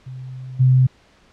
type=tone with level steps; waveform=sine; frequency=129 Hz; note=C3; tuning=24 cents flat; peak=-30 / -10 dBFS; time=0.06-0.87 s; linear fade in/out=10 ms; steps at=0.59 s; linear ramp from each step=20 ms; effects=pink hiss -54 dBFS RMS until 1.32 s + low-pass 5000 Hz 12 dB/octave